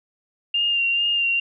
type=tone with vibrato; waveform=sine; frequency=2794 Hz; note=F7; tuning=in tune; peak=-18 dBFS; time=0.54-1.4 s; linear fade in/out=5 ms; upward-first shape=sine; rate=2.3 Hz; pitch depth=26 cents each way; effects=none